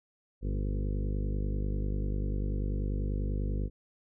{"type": "harmonic tone with a mistuned harmonic", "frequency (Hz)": 50.2, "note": "G1", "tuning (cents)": 42, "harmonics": [1, 2, 3, 4, 5, 6, 7, 8, 9, 10], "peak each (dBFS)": [-30, -36, -40, -42, -44, -46, -47, -48, -49, -50], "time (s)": [0.41, 3.7], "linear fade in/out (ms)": 50, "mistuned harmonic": 5, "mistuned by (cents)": -28, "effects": []}